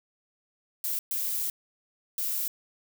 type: noise bursts at uneven times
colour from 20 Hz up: violet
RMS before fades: -30 dBFS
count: 3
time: 0.84-0.99 / 1.11-1.5 / 2.18-2.48 s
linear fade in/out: 2 ms
effects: none